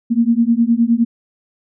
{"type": "beating tone pair", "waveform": "sine", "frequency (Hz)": [228.2, 237.9], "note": ["A#3", "A#3"], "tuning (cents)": [-37, 35], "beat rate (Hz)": 9.7, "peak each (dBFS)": -14, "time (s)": [0.1, 1.05], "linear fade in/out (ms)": 20, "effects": []}